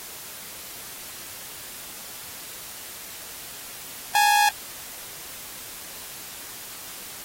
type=tone pair together; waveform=sawtooth; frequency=830.6 / 888.5 Hz; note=G#5 / A5; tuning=0 / +17 cents; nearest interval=minor second; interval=117 cents; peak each=-13 / -20 dBFS; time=4.15-4.49 s; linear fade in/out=2 ms; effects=white hiss -39 dBFS RMS until 7.24 s + AAC 48 kbps